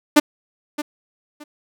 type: tone with echo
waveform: sawtooth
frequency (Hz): 297.9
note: D4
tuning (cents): +25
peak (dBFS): -4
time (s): 0.16-0.2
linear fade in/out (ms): 10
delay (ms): 620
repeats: 2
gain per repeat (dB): -14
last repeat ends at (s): 1.44
effects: none